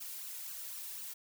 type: noise with flanger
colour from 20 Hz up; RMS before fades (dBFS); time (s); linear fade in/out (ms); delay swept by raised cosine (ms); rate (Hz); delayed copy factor
blue; -44; 0-1.14; 10; 0.68 to 2.18; 4; +0.65
effects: none